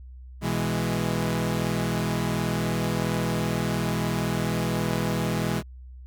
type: chord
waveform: sawtooth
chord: E major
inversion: second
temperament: equal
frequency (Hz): 123.47 / 164.81 / 207.7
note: B2 / E3 / G#3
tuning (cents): 0 / 0 / 0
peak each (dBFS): -25 / -24 / -25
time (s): 0.41-5.63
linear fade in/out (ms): 50
effects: added 63 Hz sine -40 dBFS peak until 6.06 s